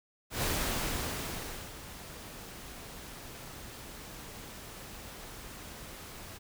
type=noise with ADSR envelope; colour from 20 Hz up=pink; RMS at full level=-31 dBFS; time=0.3-6.39 s; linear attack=120 ms; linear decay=1300 ms; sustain=-15 dB; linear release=26 ms; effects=none